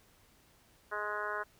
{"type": "harmonic tone", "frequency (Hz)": 209.1, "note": "G#3", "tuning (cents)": 12, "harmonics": [2, 3, 4, 5, 6, 7, 8, 9], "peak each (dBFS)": [-43, -43, -47, -40, -42, -39, -44, -50], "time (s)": [0.91, 1.44], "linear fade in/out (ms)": 20, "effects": ["pink hiss -65 dBFS RMS until 1.59 s"]}